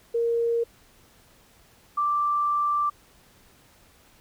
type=tone pair in turn; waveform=sine; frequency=466.2 / 1174.8 Hz; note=A#4 / D6; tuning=0 / 0 cents; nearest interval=octave + major third; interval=1600 cents; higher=second; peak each=-21 dBFS; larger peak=neither; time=0.14-0.64 / 1.97-2.9 s; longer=second; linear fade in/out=10 ms; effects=pink hiss -57 dBFS RMS until 4.2 s